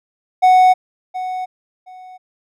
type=tone with echo; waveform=triangle; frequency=740 Hz; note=F#5; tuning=in tune; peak=-5 dBFS; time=0.42-0.74 s; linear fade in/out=20 ms; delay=720 ms; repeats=2; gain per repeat=-14 dB; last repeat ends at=2.18 s; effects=none